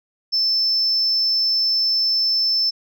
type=tone; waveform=sine; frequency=5290 Hz; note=E8; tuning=5 cents sharp; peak=-15 dBFS; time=0.32-2.71 s; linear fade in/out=20 ms; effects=tanh soft clip ceiling -12 dBFS